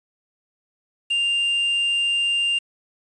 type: tone with quantisation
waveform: triangle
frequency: 2794 Hz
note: F7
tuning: in tune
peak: -17 dBFS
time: 1.1-2.59 s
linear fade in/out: 10 ms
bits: 7
effects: resampled to 24000 Hz